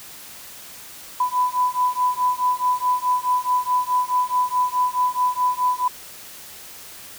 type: beating tone pair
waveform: sine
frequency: 995 / 999.7 Hz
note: B5 / B5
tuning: +13 / +21 cents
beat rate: 4.7 Hz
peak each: -21 dBFS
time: 1.2-5.88 s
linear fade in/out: 5 ms
effects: white hiss -40 dBFS RMS until 7.18 s